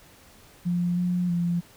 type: tone with pitch steps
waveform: sine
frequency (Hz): 175.5 / 178.3 / 172.8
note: F3 / F3 / F3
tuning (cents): +9 / +36 / -18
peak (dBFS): -22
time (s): 0.65-1.61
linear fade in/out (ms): 20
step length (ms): 320
effects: pink hiss -53 dBFS RMS until 1.76 s